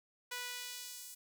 sawtooth tone with high-pass filter sweep, 491.6 Hz, B4, 8 cents flat, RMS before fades -45 dBFS, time 0.31-1.15 s, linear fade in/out 10 ms, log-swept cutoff 1400 to 8500 Hz, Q 0.78, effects none

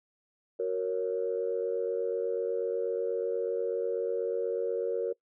sine chord, F# major, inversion none, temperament equal, 370 / 466.2 / 554.4 Hz, F#4 / A#4 / C#5, 0 / 0 / 0 cents, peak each -34 / -29 / -34 dBFS, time 0.59-5.13 s, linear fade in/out 10 ms, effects noise-tail reverb RT60 0.1 s tail -22 dB re dry + tanh soft clip ceiling -19 dBFS

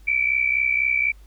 sine tone pair together, 2285 / 2349 Hz, D7 / D7, -48 / 0 cents, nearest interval unison, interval 48 cents, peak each -21 / -21 dBFS, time 0.07-1.12 s, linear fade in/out 10 ms, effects added 50 Hz sine -44 dBFS peak until 1.26 s + pink hiss -59 dBFS RMS until 1.26 s

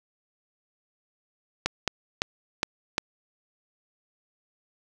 clicks, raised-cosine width 0.2 ms, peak -6 dBFS, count 5, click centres 1.66 / 1.877 / 2.219 / 2.631 / 2.981 s, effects none

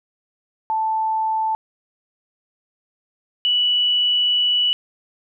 sine tone pair in turn, 880 / 2952 Hz, A5 / F#7, 0 / -5 cents, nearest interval octave + major sixth, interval 2095 cents, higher second, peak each -18 / -15 dBFS, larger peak second, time 0.7-1.55 / 3.45-4.73 s, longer second, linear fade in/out 0 ms, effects none

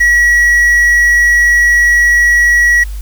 triangle tone with quantisation, 1923 Hz, B6, 47 cents flat, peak -4 dBFS, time 0-2.84 s, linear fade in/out 10 ms, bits 5, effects added 50 Hz sine -19 dBFS peak until 3.01 s + white hiss -39 dBFS RMS until 3.01 s

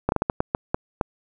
slowing click train, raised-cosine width 1 ms, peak -6 dBFS, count 9, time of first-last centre 0.09-1.012 s, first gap 31 ms, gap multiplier 1.36, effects none

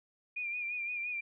sine tone with vibrato, 2418 Hz, D7, 50 cents sharp, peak -34 dBFS, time 0.36-1.21 s, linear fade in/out 10 ms, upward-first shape sine, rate 5.8 Hz, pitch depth 47 cents each way, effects none

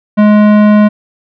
sine tone with tanh clipping, 210 Hz, G#3, 19 cents sharp, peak -5 dBFS, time 0.17-0.89 s, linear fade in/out 20 ms, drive 17 dB, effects none

